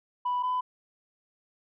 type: tone pair in turn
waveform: sine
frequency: 987.8 / 1002.7 Hz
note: B5 / B5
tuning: 0 / +26 cents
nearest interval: unison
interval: 26 cents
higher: second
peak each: -24 dBFS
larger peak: neither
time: 0.25-0.43 / 0.43-0.61 s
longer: neither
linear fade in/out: 10 ms
effects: tanh soft clip ceiling -23 dBFS